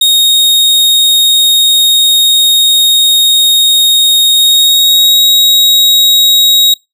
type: tone with pitch glide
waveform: 40% pulse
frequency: 3729 to 3796 Hz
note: A#7 to A#7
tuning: 0 to +31 cents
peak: -3 dBFS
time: 0.01-6.74 s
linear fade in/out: 5 ms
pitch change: +31 cents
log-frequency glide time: 4.35-5.21 s
effects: noise-tail reverb RT60 0.2 s tail -23 dB re dry